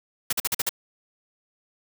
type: noise bursts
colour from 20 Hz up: white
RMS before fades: -24 dBFS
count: 6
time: 0.3-0.693 s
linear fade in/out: 5 ms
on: 28 ms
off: 45 ms
effects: none